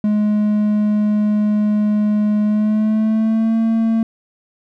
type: tone with pitch glide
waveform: triangle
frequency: 210.2 to 225.3 Hz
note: G#3 to A3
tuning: +21 to +41 cents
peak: -11 dBFS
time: 0.04-4.03 s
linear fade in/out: 2 ms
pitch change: +120 cents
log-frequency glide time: 2.44-3.57 s
effects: none